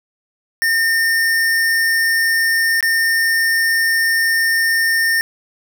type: tone with dropouts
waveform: square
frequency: 1817 Hz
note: A#6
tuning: 45 cents flat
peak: -14 dBFS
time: 0.62-5.21 s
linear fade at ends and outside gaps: 0 ms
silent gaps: 2.807-2.827 s
effects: none